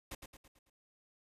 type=noise with echo; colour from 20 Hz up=pink; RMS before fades=-44 dBFS; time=0.11-0.15 s; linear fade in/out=5 ms; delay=110 ms; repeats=5; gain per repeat=-6 dB; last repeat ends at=0.7 s; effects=resampled to 32000 Hz